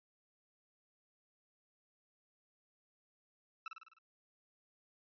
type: tone with echo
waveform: 30% pulse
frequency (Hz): 1318.5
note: E6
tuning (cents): 0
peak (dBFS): -38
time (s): 3.66-3.68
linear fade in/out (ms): 2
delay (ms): 51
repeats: 6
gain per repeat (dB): -4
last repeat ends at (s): 3.986
effects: resampled to 11025 Hz